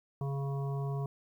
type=harmonic tone; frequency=138.59 Hz; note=C#3; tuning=in tune; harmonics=1 / 3 / 5 / 7 / 8; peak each=-32 / -42 / -46 / -49 / -50 dBFS; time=0.21-1.06 s; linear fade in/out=2 ms; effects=11-bit